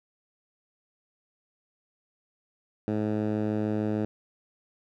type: tone with band-pass filter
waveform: 10% pulse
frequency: 106.5 Hz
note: G#2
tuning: 44 cents sharp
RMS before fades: -28 dBFS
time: 2.88-4.05 s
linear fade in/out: 0 ms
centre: 230 Hz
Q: 0.75
effects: none